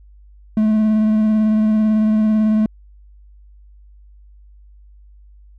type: tone with vibrato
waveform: triangle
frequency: 215.9 Hz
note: A3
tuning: 33 cents flat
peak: -10 dBFS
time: 0.57-2.66 s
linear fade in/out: 2 ms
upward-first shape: sine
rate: 18 Hz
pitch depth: 18 cents each way
effects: added 50 Hz sine -42 dBFS peak until 5.58 s